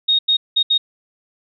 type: tone bursts at uneven times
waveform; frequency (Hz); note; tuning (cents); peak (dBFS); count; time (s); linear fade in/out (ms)
sine; 3729; A#7; 0; -12; 4; 0.08-0.19 / 0.28-0.37 / 0.56-0.63 / 0.7-0.78; 10
effects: none